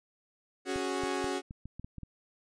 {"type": "chord", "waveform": "sawtooth", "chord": "C# suspended fourth", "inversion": "none", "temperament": "equal", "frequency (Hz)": [277.2, 370, 415.3], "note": ["C#4", "F#4", "G#4"], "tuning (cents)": [0, 0, 0], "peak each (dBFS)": [-32, -30, -34], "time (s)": [0.65, 1.42], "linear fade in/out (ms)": 50}
{"type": "clicks", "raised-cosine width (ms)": 5, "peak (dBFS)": -30, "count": 9, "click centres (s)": [0.76, 1.036, 1.243, 1.509, 1.656, 1.796, 1.845, 1.983, 2.033]}
{"effects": ["resampled to 22050 Hz"]}